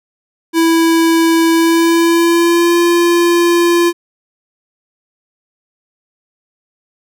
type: tone with pitch glide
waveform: square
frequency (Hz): 329.6 to 344.2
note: E4 to F4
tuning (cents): 0 to -25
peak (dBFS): -9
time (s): 0.53-3.93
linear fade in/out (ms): 50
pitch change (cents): +75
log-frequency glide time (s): 1.53-2.79
effects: none